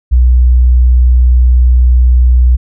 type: tone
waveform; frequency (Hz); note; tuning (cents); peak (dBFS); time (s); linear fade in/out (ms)
sine; 61.74; B1; 0; -3; 0.11-2.57; 20
effects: none